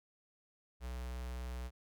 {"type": "tone with notch filter", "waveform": "square", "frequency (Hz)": 62, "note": "B1", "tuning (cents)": 7, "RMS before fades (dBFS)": -42, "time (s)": [0.8, 1.71], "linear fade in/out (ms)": 50, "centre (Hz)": 250, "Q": 1.1, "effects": []}